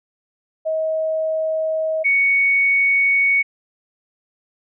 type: tone pair in turn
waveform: sine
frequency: 635 / 2227 Hz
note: D#5 / C#7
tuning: +35 / +7 cents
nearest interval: octave + minor seventh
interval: 2172 cents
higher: second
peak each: -18 / -13 dBFS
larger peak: second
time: 0.65-2.04 / 2.04-3.43 s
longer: neither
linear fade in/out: 20 ms
effects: none